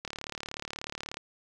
click train, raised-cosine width 0.2 ms, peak -19 dBFS, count 42, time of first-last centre 0.05-1.17 s, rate 36.6 Hz, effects none

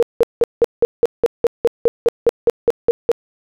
sine tone bursts, 469.7 Hz, A#4, 13 cents sharp, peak -8 dBFS, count 16, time 0-3.116 s, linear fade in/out 0 ms, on 26 ms, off 180 ms, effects none

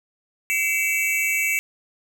square tone cluster, 2079 / 2275 / 2665 Hz, C7 / C#7 / E7, -12 / +44 / +18 cents, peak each -30 / -23 / -25 dBFS, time 0.5-1.59 s, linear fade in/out 0 ms, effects none

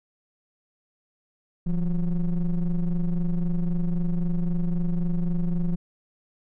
triangle ring-modulated tone, 91.9 Hz, F#2, 11 cents flat, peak -16 dBFS, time 1.66-5.76 s, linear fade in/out 10 ms, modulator 80 Hz, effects none

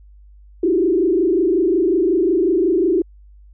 sine tone with frequency modulation, 354.7 Hz, F4, 27 cents sharp, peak -13 dBFS, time 0.63-3.02 s, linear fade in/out 5 ms, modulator 25.5 Hz, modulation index 1.6, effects added 50 Hz sine -42 dBFS peak until 3.53 s

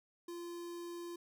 square tone with notch filter, 345 Hz, F4, 21 cents flat, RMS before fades -45 dBFS, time 0.28-1.16 s, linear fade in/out 5 ms, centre 2100 Hz, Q 1.2, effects none

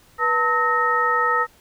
sine tone cluster, 487.6 / 898 / 1288 / 1856 Hz, B4 / A5 / E6 / A#6, -22 / +35 / -41 / -8 cents, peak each -26 / -25 / -19 / -23 dBFS, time 0.18-1.47 s, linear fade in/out 50 ms, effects pink hiss -54 dBFS RMS until 1.6 s

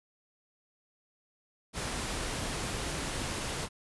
pink noise, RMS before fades -35 dBFS, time 1.73-3.69 s, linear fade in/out 50 ms, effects resampled to 24000 Hz

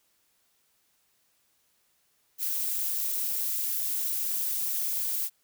violet noise with amplitude modulation, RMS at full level -27 dBFS, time 2.38-5.3 s, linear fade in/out 50 ms, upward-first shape sine, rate 276 Hz, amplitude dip 60%, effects white hiss -70 dBFS RMS until 5.43 s

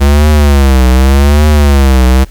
square tone with vibrato, 69.3 Hz, C#2, in tune, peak -4 dBFS, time 0-2.25 s, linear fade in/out 20 ms, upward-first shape triangle, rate 0.85 Hz, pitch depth 170 cents each way, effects added 40 Hz sine -28 dBFS peak until 2.3 s + pink hiss -42 dBFS RMS until 2.3 s

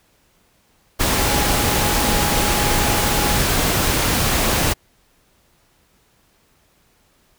sine tone in noise, 830.6 Hz, G#5, in tune, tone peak -26 dBFS, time 1.16-3.39 s, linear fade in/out 20 ms, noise pink, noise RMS -18 dBFS, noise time 0.99-4.74 s, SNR -11 dB, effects pink hiss -59 dBFS RMS until 7.38 s

